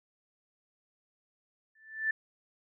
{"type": "tone with exponential growth", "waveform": "sine", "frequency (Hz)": 1763, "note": "A6", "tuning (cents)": 3, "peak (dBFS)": -24, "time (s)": [1.75, 2.11], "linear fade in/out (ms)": 5, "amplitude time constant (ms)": 77, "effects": []}